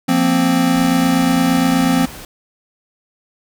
square chord, F suspended fourth, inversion none, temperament equal, 174.61 / 233.1 / 261.6 Hz, F3 / Bb3 / C4, 0 / 0 / 0 cents, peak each -19 / -20 / -15 dBFS, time 0.08-2.06 s, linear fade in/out 10 ms
pink noise, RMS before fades -34 dBFS, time 0.75-2.25 s, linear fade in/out 2 ms
effects none

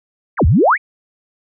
sine exponential two-way sweep, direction down then up, 2439 to 65.41 to 2439 Hz, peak -8 dBFS, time 0.37-0.78 s, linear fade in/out 50 ms, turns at 0.46 s, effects none

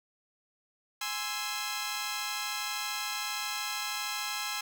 10% pulse chord, Ab augmented, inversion none, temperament equal, 830.6 / 1046.5 / 1318.5 Hz, Ab5 / C6 / E6, 0 / 0 / 0 cents, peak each -29 dBFS, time 1.01-4.61 s, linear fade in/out 5 ms, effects none

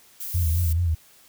violet noise, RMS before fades -33 dBFS, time 0.2-0.73 s, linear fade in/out 5 ms
sine tone with vibrato, 83.6 Hz, E2, 25 cents sharp, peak -19 dBFS, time 0.34-0.95 s, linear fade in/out 10 ms, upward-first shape sine, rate 4.7 Hz, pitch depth 94 cents each way
effects white hiss -54 dBFS RMS until 1.28 s

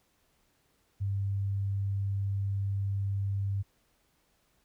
sine tone, 98.9 Hz, G2, 16 cents sharp, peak -28 dBFS, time 1-3.63 s, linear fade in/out 20 ms, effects pink hiss -71 dBFS RMS until 4.64 s

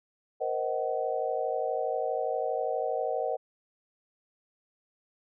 sine chord, C half-diminished seventh, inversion third, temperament just, 470.9 / 523.3 / 627.9 / 753.5 Hz, Bb4 / C5 / Eb5 / Gb5, +18 / 0 / +16 / +31 cents, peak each -33 dBFS, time 0.4-3.37 s, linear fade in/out 20 ms, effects none

